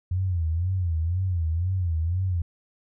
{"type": "tone with vibrato", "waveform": "sine", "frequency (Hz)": 86.9, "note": "F2", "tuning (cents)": -8, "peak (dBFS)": -22, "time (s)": [0.11, 2.42], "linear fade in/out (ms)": 5, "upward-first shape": "sine", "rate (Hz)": 2, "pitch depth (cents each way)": 150, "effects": []}